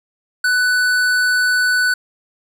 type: tone with tanh clipping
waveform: sine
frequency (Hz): 1492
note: F#6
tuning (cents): +14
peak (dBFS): -15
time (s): 0.44-1.94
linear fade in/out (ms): 5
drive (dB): 16
effects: none